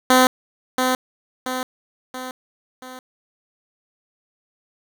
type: tone with echo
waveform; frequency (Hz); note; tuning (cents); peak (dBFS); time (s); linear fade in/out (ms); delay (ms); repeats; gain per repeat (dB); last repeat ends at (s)
10% pulse; 255.9; C4; -38; -3; 0.1-0.27; 2; 680; 4; -6; 2.99
effects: none